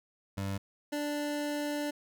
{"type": "tone pair in turn", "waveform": "25% pulse", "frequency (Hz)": [98, 293.7], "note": ["G2", "D4"], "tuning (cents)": [0, 0], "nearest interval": "octave + perfect fifth", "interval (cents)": 1900, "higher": "second", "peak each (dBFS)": [-29, -28], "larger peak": "second", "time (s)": [[0.37, 0.58], [0.92, 1.91]], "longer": "second", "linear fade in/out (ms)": 10, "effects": []}